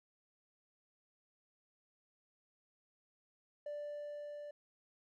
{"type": "tone with level ramp", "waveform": "triangle", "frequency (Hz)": 587.3, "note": "D5", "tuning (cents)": 0, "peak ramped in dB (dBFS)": [-37, -43], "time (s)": [3.66, 4.51], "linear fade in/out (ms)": 5, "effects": ["tanh soft clip ceiling -36 dBFS"]}